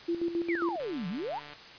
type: tone with tremolo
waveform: sine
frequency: 340 Hz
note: F4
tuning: 46 cents flat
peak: -26 dBFS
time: 0.08-0.76 s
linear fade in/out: 10 ms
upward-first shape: square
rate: 7.4 Hz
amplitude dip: 65%
type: exponential two-way sweep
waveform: sine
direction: down then up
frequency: 2471 to 165.7 to 1036 Hz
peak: -32 dBFS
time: 0.48-1.4 s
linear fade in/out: 20 ms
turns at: 1.08 s
type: click train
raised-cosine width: 0.3 ms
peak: -30 dBFS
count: 109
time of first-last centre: 0.8-1.535 s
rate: 147 Hz
effects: white hiss -48 dBFS RMS until 1.78 s + resampled to 11025 Hz